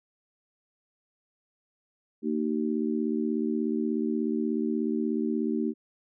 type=harmonic tone; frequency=76.6 Hz; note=D#2; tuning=27 cents flat; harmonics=3 / 4 / 5; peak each=-28 / -30 / -32 dBFS; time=2.22-5.74 s; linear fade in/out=50 ms; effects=none